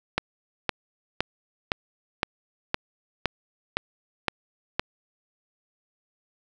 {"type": "click train", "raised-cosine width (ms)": 0.3, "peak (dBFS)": -6, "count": 10, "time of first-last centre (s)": [0.18, 4.795], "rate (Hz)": 1.95, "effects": []}